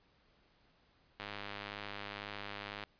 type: click train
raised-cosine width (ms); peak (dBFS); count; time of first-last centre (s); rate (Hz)
0.3; -26; 168; 1.2-2.837; 102
effects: pink hiss -70 dBFS RMS until 2.99 s + resampled to 11025 Hz